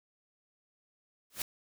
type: noise with exponential growth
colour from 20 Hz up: white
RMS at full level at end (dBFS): -30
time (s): 1.3-1.42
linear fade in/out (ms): 2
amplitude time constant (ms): 24
effects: none